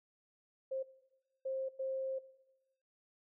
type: tone bursts at uneven times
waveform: sine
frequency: 530 Hz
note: C5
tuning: 22 cents sharp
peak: -35 dBFS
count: 3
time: 0.71-0.83 / 1.45-1.69 / 1.79-2.19 s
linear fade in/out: 10 ms
effects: noise-tail reverb RT60 1.0 s tail -18 dB re dry